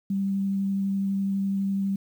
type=tone with vibrato; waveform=sine; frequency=196 Hz; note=G3; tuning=in tune; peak=-23 dBFS; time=0.1-1.96 s; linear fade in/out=5 ms; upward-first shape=sine; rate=12 Hz; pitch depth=8 cents each way; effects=9-bit